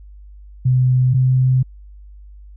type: tone pair in turn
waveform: sine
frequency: 127.5 / 129.06 Hz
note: C3 / C3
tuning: -44 / -23 cents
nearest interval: unison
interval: 21 cents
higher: second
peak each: -11 dBFS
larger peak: neither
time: 0.65-1.14 / 1.14-1.63 s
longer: neither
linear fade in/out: 10 ms
effects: added 50 Hz sine -37 dBFS peak until 2.56 s